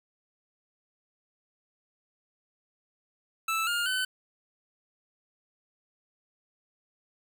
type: tone with pitch steps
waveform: 25% pulse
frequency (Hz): 1318.5 / 1413.1 / 1514.6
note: E6 / F6 / F#6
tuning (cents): 0 / +20 / +40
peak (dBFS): -23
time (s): 3.48-4.05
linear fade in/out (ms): 5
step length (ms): 190
effects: 9-bit